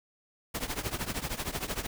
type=noise with tremolo; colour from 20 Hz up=pink; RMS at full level=-31 dBFS; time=0.54-1.87 s; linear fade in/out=10 ms; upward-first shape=triangle; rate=13 Hz; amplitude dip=90%; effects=none